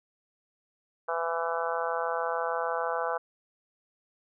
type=harmonic tone; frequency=166.8 Hz; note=E3; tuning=21 cents sharp; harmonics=3 / 4 / 5 / 6 / 7 / 8 / 9; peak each=-33 / -34 / -35 / -36 / -36 / -37 / -38 dBFS; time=1.08-3.18 s; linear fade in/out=10 ms; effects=none